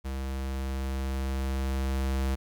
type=tone with level ramp; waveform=square; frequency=66.6 Hz; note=C2; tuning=31 cents sharp; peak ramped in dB=-32 to -26 dBFS; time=0.04-2.36 s; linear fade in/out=20 ms; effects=11-bit